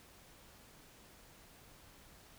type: silence
effects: pink hiss -60 dBFS RMS until 2.38 s